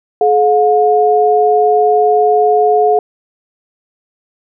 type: tone pair together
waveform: sine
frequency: 426.3 / 717 Hz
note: G#4 / F5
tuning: +45 / +45 cents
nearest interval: major sixth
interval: 900 cents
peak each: -10 dBFS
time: 0.21-2.99 s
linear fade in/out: 2 ms
effects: none